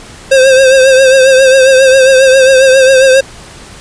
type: tone with vibrato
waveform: square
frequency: 528 Hz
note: C5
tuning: 16 cents sharp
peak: -3 dBFS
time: 0.31-3.21 s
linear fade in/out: 10 ms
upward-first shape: triangle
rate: 7.4 Hz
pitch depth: 57 cents each way
effects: pink hiss -32 dBFS RMS until 3.8 s + resampled to 22050 Hz